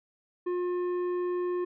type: tone with tanh clipping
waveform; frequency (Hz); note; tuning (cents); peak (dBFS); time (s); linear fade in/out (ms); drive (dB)
sine; 356.7; F4; +37; -29; 0.46-1.65; 10; 9
effects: none

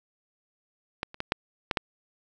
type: clicks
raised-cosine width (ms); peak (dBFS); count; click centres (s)
0.3; -13 / -27 / -14 / -7 / -9 / -8; 6; 1.031 / 1.144 / 1.204 / 1.321 / 1.712 / 1.772
effects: none

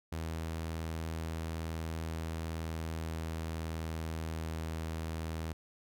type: tone with pitch glide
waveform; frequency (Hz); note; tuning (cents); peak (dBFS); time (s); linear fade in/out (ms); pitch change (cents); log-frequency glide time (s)
sawtooth; 81.1 to 80.54; E2 to E2; -28 to -40; -32; 0.12-5.53; 5; -12; 2.26-4.55
effects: none

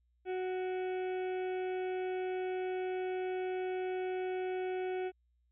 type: harmonic tone with a mistuned harmonic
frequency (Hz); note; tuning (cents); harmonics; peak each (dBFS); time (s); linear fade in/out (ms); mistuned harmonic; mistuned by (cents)
370; F#4; 0; 1 / 2 / 4 / 5 / 6 / 7 / 8 / 9; -34 / -42 / -50 / -58 / -52 / -55 / -63 / -62; 0.25-5.12; 50; 6; +22
effects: added 60 Hz sine -70 dBFS peak until 5.51 s

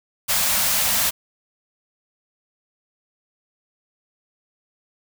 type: band-stop noise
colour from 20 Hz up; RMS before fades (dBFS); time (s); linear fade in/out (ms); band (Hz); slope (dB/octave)
white; -20; 0.28-1.11; 20; 250 to 500; 96
effects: none

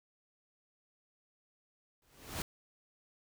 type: noise with exponential growth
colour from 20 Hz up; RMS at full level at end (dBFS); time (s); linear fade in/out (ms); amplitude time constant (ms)
pink; -35; 2.02-2.42; 2; 85
effects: none

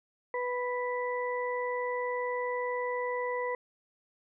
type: harmonic tone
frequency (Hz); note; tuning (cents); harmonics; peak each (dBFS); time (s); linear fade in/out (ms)
493.9; B4; 0; 1 / 2 / 4; -32 / -35 / -38; 0.34-3.55; 2
effects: none

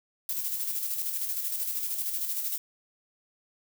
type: noise with tremolo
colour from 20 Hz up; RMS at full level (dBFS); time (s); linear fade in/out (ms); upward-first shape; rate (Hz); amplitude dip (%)
violet; -30; 0.29-2.58; 2; square; 13; 40
effects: none

